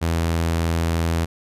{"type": "tone", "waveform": "sawtooth", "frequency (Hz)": 83, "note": "E2", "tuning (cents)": 12, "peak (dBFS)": -15, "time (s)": [0.01, 1.26], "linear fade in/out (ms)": 20, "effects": ["resampled to 32000 Hz"]}